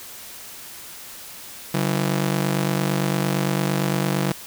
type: ring-modulated tone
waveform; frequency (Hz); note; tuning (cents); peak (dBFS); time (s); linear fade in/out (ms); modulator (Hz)
sawtooth; 164.81; E3; 0; -13; 1.74-4.32; 2; 24.4
effects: white hiss -39 dBFS RMS until 4.46 s